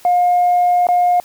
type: tone with dropouts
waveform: sine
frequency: 712 Hz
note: F5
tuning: 33 cents sharp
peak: -9 dBFS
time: 0.05-1.2 s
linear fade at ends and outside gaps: 1 ms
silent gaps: 0.869-0.887 s
effects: tanh soft clip ceiling -7 dBFS + white hiss -45 dBFS RMS until 1.24 s